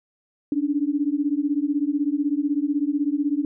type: beating tone pair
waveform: sine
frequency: 282.2 / 298.2 Hz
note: C#4 / D4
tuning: +31 / +27 cents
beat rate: 16 Hz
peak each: -23 dBFS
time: 0.52-3.45 s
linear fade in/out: 2 ms
effects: none